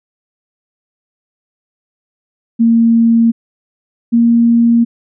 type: tone pair in turn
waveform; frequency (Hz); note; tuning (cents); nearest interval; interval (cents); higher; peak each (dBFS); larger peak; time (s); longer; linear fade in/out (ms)
sine; 230.1 / 233.6; A#3 / A#3; -22 / +4; unison; 26; second; -6; neither; 2.59-3.32 / 4.12-4.85; neither; 20
effects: none